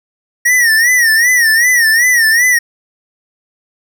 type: tone with vibrato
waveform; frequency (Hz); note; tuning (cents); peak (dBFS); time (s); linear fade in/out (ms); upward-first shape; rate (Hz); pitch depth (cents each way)
square; 1878; A#6; +12; -8; 0.45-2.59; 10; sine; 2.6; 120
effects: none